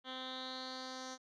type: tone with low-pass filter sweep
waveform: 10% pulse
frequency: 258.7 Hz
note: C4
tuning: 19 cents flat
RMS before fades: -45 dBFS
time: 0.04-1.18 s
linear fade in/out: 50 ms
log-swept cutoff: 3200 to 5700 Hz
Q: 5.9
effects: none